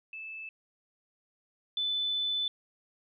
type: tone pair in turn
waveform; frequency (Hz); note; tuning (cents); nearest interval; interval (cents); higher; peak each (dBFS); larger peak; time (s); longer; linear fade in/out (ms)
sine; 2626 / 3505; E7 / A7; -7 / -7; perfect fourth; 500; second; -39 / -28; second; 0.13-0.49 / 1.77-2.48; second; 2
effects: none